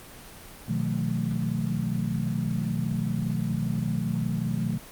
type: chord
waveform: sine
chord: B dominant seventh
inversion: none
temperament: equal with one note detuned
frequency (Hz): 123.47 / 155.56 / 180.67 / 220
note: B2 / D#3 / F#3 / A3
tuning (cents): 0 / 0 / -41 / 0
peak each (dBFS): -30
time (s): 0.68-4.78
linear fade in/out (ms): 10
effects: pink hiss -45 dBFS RMS until 4.91 s + Opus 24 kbps